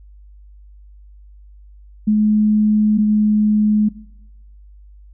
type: tone pair in turn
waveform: sine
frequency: 212.6 / 211.8 Hz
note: G#3 / G#3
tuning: +41 / +34 cents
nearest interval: unison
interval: 7 cents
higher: first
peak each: -11 dBFS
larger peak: neither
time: 2.07-2.98 / 2.98-3.89 s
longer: neither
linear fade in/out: 10 ms
effects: noise-tail reverb RT60 0.9 s tail -20 dB re dry + added 50 Hz sine -40 dBFS peak until 5.13 s